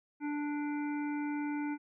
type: harmonic tone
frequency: 293.7 Hz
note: D4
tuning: in tune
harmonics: 1 / 3 / 5 / 7 / 8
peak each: -33 / -43 / -47 / -50 / -51 dBFS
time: 0.2-1.78 s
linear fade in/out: 50 ms
effects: none